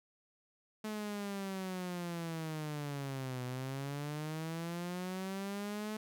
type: linear two-way sweep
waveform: sawtooth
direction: down then up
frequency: 216.2 to 124.4 to 216.2 Hz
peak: -34 dBFS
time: 0.84-5.97 s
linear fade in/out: 5 ms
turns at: 3.44 s
effects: none